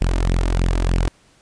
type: tone with flanger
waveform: sawtooth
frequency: 43.65 Hz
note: F1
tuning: in tune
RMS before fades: -18 dBFS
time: 0.01-1.08 s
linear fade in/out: 0 ms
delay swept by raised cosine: 0.35 to 3.35 ms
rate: 3.2 Hz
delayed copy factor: +0.65
effects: pink hiss -55 dBFS RMS until 1.41 s + resampled to 22050 Hz